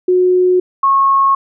sine tone pair in turn, 364.5 / 1092.3 Hz, F#4 / C#6, -26 / -26 cents, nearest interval octave + perfect fifth, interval 1900 cents, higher second, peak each -8 dBFS, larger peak neither, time 0.08-0.6 / 0.83-1.35 s, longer neither, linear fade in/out 5 ms, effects none

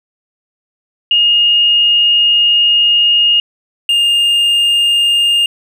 sine / triangle tone pair in turn, 2849 / 2821 Hz, F7 / F7, +34 / +17 cents, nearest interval unison, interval 17 cents, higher first, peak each -7 dBFS, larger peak neither, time 1.11-3.4 / 3.89-5.46 s, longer first, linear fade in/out 2 ms, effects none

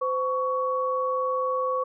sine tone pair together, 513.7 / 1119 Hz, C5 / C#6, -32 / +16 cents, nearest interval octave + minor second, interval 1348 cents, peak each -26 dBFS, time 0.01-1.84 s, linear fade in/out 10 ms, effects none

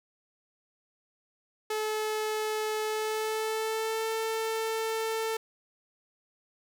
sawtooth tone with pitch glide, 431.3 to 445.5 Hz, A4 to A4, -35 to +22 cents, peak -25 dBFS, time 1.7-5.37 s, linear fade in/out 5 ms, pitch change +57 cents, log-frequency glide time 2.85-4.08 s, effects none

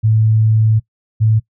sine tone pair in turn, 109.9 / 109.9 Hz, A2 / A2, -2 / -2 cents, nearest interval unison, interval 0 cents, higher neither, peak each -9 dBFS, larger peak neither, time 0.03-0.8 / 1.2-1.4 s, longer first, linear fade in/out 20 ms, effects noise-tail reverb RT60 0.1 s tail -20 dB re dry

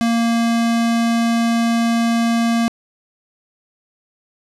square tone, 231.7 Hz, A#3, 10 cents flat, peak -15 dBFS, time 0.01-2.68 s, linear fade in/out 0 ms, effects low-pass 9000 Hz 12 dB/octave

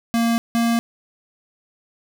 square tone pair in turn, 231.7 / 232.6 Hz, A#3 / A#3, -10 / -4 cents, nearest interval unison, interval 6 cents, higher second, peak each -17 / -17 dBFS, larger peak neither, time 0.14-0.38 / 0.55-0.79 s, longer neither, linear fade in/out 0 ms, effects none

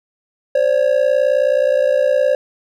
triangle ring-modulated tone, 552 Hz, C#5, 7 cents flat, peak -7 dBFS, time 0.55-2.35 s, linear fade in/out 2 ms, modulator 29.6 Hz, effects none

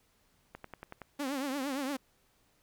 click train, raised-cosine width 0.5 ms, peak -28 dBFS, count 6, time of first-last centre 0.55-1.017 s, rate 10.7 Hz
sawtooth tone with vibrato, 274 Hz, C#4, 20 cents flat, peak -29 dBFS, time 1.19-1.97 s, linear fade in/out 10 ms, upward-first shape triangle, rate 8.7 Hz, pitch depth 140 cents each way
effects pink hiss -70 dBFS RMS until 2.62 s

